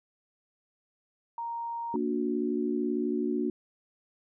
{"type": "tone", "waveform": "sine", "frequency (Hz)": 932.3, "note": "A#5", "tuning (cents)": 0, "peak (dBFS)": -32, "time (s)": [1.38, 1.96], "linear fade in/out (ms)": 2}
{"type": "chord", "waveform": "sine", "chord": "Bb augmented", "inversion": "none", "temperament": "just", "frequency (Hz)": [233.1, 291.4, 364.2], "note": ["Bb3", "D4", "F#4"], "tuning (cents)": [0, -13, -27], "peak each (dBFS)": -31, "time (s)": [1.94, 3.5], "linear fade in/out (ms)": 2}
{"effects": []}